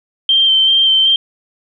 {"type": "tone with vibrato", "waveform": "sine", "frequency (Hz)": 3136, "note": "G7", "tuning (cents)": 0, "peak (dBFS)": -8, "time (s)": [0.29, 1.16], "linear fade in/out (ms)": 2, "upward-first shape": "square", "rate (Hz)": 2.6, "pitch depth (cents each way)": 14, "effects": []}